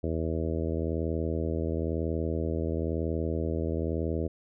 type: harmonic tone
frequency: 81 Hz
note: E2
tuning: 30 cents flat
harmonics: 1 / 2 / 3 / 4 / 5 / 6 / 7 / 8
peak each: -31 / -36 / -36 / -35 / -36 / -37 / -40 / -43 dBFS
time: 0.03-4.28 s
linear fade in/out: 10 ms
effects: none